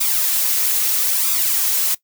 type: noise with flanger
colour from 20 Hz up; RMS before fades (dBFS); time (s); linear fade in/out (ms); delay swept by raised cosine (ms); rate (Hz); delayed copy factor
blue; -18; 0-1.95; 10; 0.82 to 4.72; 0.77; +0.65
effects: noise-tail reverb RT60 0.1 s tail -19 dB re dry